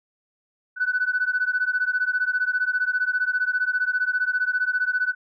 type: beating tone pair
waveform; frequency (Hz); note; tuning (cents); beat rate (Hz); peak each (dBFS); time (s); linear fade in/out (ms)
sine; 1487 / 1502; F#6 / F#6; +8 / +26; 15; -23; 0.76-5.15; 50
effects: tanh soft clip ceiling -13 dBFS